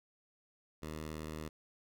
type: tone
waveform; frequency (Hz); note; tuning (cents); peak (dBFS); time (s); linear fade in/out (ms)
10% pulse; 77.78; D#2; 0; -33; 0.82-1.49; 10
effects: none